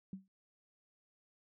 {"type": "tone with exponential decay", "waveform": "sine", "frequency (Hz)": 191.3, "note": "G3", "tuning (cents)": -42, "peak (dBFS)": -38, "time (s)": [0.13, 0.28], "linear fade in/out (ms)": 2, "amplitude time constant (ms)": 31, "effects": []}